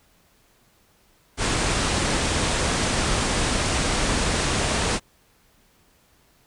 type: low-pass noise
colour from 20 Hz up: pink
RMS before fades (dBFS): -23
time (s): 1.37-5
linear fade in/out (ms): 50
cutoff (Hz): 9700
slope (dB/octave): 96
effects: pink hiss -60 dBFS RMS until 6.46 s

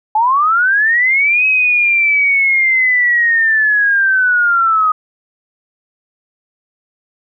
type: linear two-way sweep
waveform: sine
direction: up then down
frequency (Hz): 840 to 2556 to 1244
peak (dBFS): -9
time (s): 0.15-4.92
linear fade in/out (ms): 5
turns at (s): 1.46
effects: none

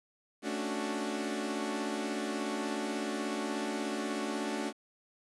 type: chord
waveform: sawtooth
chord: D major seventh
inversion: second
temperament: equal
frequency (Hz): 220 / 277.2 / 293.7 / 370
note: A3 / C#4 / D4 / F#4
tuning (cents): 0 / 0 / 0 / 0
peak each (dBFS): -34 / -36 / -34 / -35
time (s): 0.42-4.73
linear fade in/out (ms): 50
effects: resampled to 24000 Hz + 10-bit

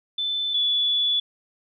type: tone pair in turn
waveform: sine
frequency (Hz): 3520 / 3436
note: A7 / A7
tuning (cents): 0 / -42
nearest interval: unison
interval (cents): 42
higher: first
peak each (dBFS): -23 / -19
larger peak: second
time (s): 0.18-0.54 / 0.54-1.2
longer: second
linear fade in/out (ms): 5
effects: none

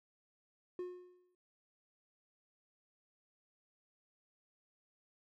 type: tone with exponential decay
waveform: triangle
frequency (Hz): 360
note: F#4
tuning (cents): -47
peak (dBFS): -35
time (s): 0.79-1.35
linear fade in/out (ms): 2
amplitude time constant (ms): 120
effects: none

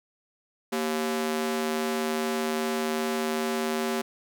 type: ring-modulated tone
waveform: sawtooth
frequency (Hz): 311.1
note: D#4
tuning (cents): 0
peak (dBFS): -19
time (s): 0.72-4.02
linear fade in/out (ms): 10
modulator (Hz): 78.4
effects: none

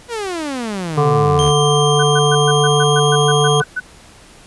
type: exponential sweep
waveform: sawtooth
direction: down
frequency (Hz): 493.9 to 69.8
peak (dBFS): -17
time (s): 0.08-1.53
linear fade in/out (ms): 50
type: harmonic tone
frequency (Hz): 146.83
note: D3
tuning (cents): 0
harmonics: 1 / 3 / 5 / 7 / 8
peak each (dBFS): -15 / -15 / -20 / -22 / -21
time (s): 0.97-3.62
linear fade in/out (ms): 10
type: tone with pitch glide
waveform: sawtooth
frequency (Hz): 3176 to 3228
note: G7 to G#7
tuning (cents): +22 to -50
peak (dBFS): -16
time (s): 1.39-3.6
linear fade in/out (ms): 0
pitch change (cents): +28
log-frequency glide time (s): 1.6-3.22
type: tone bursts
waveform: sine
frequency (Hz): 1496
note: F#6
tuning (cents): +19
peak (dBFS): -17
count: 12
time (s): 1.99-3.802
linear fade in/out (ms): 10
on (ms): 41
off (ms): 120
effects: pink hiss -43 dBFS RMS until 4.46 s + resampled to 24000 Hz

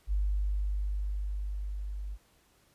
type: tone with level ramp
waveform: sine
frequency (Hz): 50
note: G1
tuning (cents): +35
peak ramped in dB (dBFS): -25 to -35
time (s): 0.07-2.18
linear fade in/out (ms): 50
effects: pink hiss -66 dBFS RMS until 2.74 s + resampled to 32000 Hz

